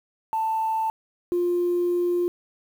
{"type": "tone pair in turn", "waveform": "sine", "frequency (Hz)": [886, 351.6], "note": ["A5", "F4"], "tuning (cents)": [12, 12], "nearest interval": "octave + major third", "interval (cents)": 1600, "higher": "first", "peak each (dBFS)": [-21, -19], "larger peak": "second", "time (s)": [[0.33, 0.9], [1.32, 2.28]], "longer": "second", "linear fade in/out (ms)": 0, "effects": ["tanh soft clip ceiling -16 dBFS", "8-bit"]}